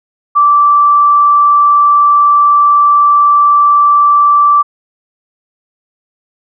sine tone, 1166 Hz, D6, 13 cents flat, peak -4 dBFS, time 0.35-4.63 s, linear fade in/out 20 ms, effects none

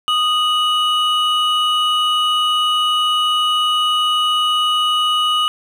triangle tone pair together, 1239.5 / 2937 Hz, D#6 / F#7, -7 / -13 cents, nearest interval octave + minor third, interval 1494 cents, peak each -15 dBFS, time 0.08-5.48 s, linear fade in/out 0 ms, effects none

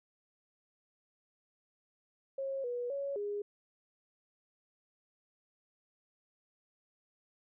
sine tone with pitch steps, 542 / 486.1 / 558 / 410.6 Hz, C#5 / B4 / C#5 / G#4, -39 / -28 / +11 / -20 cents, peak -34 dBFS, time 2.38-3.42 s, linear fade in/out 5 ms, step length 260 ms, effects none

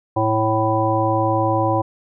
harmonic tone, 110 Hz, A2, in tune, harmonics 1 / 3 / 5 / 7 / 9, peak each -22 / -22 / -22 / -22 / -22 dBFS, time 0.16-1.82 s, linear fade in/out 10 ms, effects none

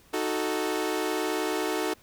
sawtooth chord, D# diminished, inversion none, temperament equal, 311.1 / 370 / 440 Hz, D#4 / F#4 / A4, 0 / 0 / 0 cents, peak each -27 dBFS, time 0.13-1.94 s, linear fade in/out 10 ms, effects pink hiss -58 dBFS RMS until 2.02 s

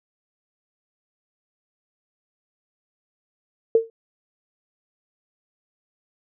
sine tone with exponential decay, 453.6 Hz, A#4, 47 cents flat, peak -9 dBFS, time 3.75-3.9 s, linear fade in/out 2 ms, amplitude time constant 31 ms, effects none

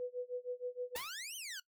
sine tone with tremolo, 495.3 Hz, B4, 5 cents sharp, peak -35 dBFS, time 0-0.96 s, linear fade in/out 0 ms, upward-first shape sine, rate 6.4 Hz, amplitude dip 95%
15% pulse exponential two-way sweep, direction up then down, 872 to 3178 to 1430 Hz, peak -36 dBFS, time 0.95-1.6 s, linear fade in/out 5 ms, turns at 1.36 s
white noise with exponential decay, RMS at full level -41 dBFS, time 0.96-1.19 s, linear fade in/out 1 ms, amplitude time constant 49 ms
effects noise-tail reverb RT60 0.1 s tail -20 dB re dry

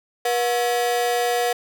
45% pulse ring-modulated tone, 603 Hz, D5, 46 cents sharp, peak -16 dBFS, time 0.25-1.53 s, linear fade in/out 5 ms, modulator 120 Hz, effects none

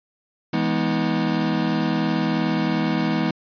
square chord, E major seventh, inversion none, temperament equal with one note detuned, 164.81 / 207.7 / 246.9 / 317.5 Hz, E3 / G#3 / B3 / D#4, 0 / 0 / 0 / +35 cents, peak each -26 dBFS, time 0.53-3.31 s, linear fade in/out 5 ms, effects resampled to 11025 Hz

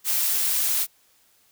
blue noise, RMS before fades -23 dBFS, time 0.04-0.87 s, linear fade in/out 50 ms, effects white hiss -61 dBFS RMS until 1.51 s

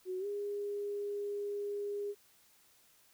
sine tone with pitch glide, 370 to 408.2 Hz, F#4 to G#4, 0 to -30 cents, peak -35 dBFS, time 0.05-2.15 s, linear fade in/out 50 ms, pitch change +170 cents, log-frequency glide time 0.19-0.26 s, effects white hiss -66 dBFS RMS until 3.13 s

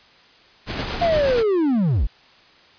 pink noise with tremolo, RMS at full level -25 dBFS, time 0.66-1.44 s, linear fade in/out 50 ms, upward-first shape sine, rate 8.5 Hz, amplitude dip 35%
triangle linear sweep, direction down, 707 to 34.34 Hz, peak -14 dBFS, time 1.01-2.07 s, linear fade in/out 10 ms
effects white hiss -51 dBFS RMS until 2.78 s + resampled to 11025 Hz

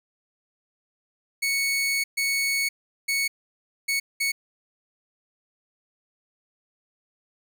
sawtooth tone bursts at uneven times, 2217 Hz, C#7, in tune, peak -19 dBFS, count 5, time 1.42-2.04 / 2.17-2.69 / 3.08-3.28 / 3.88-4 / 4.2-4.32 s, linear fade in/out 10 ms, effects none

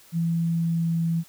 sine tone with pitch glide, 167.1 to 166.04 Hz, E3 to E3, +24 to +13 cents, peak -21 dBFS, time 0.12-1.24 s, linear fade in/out 50 ms, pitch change -11 cents, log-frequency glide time 0.33-1.03 s, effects white hiss -53 dBFS RMS until 1.28 s

